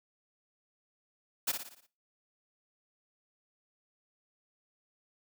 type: noise with echo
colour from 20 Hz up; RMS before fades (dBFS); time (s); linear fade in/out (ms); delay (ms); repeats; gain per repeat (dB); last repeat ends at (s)
white; -30; 1.47-1.52; 10; 58; 6; -6; 1.868
effects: noise-tail reverb RT60 0.3 s tail -17 dB re dry + high-pass 150 Hz 12 dB/octave